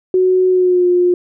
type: tone with pitch glide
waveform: sine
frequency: 370 to 356.2 Hz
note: F#4 to F4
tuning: 0 to +34 cents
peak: -9 dBFS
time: 0.14-1.14 s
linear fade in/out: 2 ms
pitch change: -66 cents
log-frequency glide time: 0.49-0.87 s
effects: none